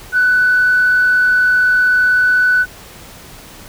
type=tone with frequency modulation; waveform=sine; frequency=1492 Hz; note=F#6; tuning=14 cents sharp; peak=-8 dBFS; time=0.12-2.66 s; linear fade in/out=50 ms; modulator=39.4 Hz; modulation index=0.29; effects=tanh soft clip ceiling -5 dBFS + pink hiss -37 dBFS RMS until 3.68 s